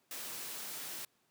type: noise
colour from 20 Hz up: white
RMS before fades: -43 dBFS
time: 0.11-1.05 s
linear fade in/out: 2 ms
effects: pink hiss -74 dBFS RMS until 1.3 s + high-pass 150 Hz 12 dB/octave